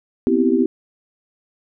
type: chord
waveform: sine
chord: C major seventh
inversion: third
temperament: equal with one note detuned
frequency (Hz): 246.9 / 261.6 / 329.6 / 389.3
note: B3 / C4 / E4 / G4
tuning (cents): 0 / 0 / 0 / -12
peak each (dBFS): -19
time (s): 0.27-0.66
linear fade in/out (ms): 0
effects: none